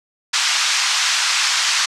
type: band-pass noise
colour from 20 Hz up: white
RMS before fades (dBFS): -18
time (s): 0.33-1.86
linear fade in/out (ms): 10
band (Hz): 1000 to 6500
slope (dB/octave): 24
effects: low-pass 11000 Hz 12 dB/octave